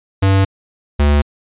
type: tone pair in turn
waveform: square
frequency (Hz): 97 / 72.67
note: G2 / D2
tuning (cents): -18 / -18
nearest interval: perfect fourth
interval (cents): 500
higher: first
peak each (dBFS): -10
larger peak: neither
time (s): 0.22-0.45 / 0.99-1.22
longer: neither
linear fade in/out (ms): 10
effects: resampled to 8000 Hz